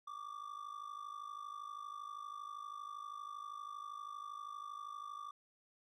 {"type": "ring-modulated tone", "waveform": "triangle", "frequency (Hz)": 1170, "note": "D6", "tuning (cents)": -7, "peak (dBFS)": -40, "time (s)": [0.07, 5.31], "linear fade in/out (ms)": 5, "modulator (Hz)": 26.3, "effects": []}